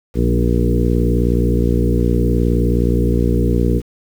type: harmonic tone with a mistuned harmonic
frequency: 59.3 Hz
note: A#1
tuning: 30 cents sharp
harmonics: 1 / 2 / 3 / 4 / 5 / 6 / 7 / 8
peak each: -16 / -19 / -21 / -22 / -23 / -24 / -24 / -25 dBFS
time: 0.14-3.82 s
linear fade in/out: 50 ms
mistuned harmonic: 4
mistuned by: -19 cents
effects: 7-bit